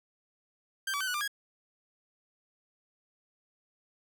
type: tone with pitch steps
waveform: sawtooth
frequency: 1573 / 1145 / 1531 / 1471 / 1192 / 1651 Hz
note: G6 / D6 / G6 / F#6 / D6 / G#6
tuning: +6 / -44 / -41 / -11 / +25 / -11 cents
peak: -27 dBFS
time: 0.87-1.278 s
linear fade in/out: 5 ms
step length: 68 ms
effects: none